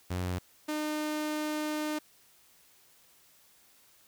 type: tone pair in turn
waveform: sawtooth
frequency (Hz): 90.4 / 304.1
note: F#2 / D#4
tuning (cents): -40 / -40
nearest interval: octave + major sixth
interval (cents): 2100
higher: second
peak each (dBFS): -27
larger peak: neither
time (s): 0.1-0.39 / 0.68-1.99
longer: second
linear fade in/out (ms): 10
effects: white hiss -62 dBFS RMS until 4.07 s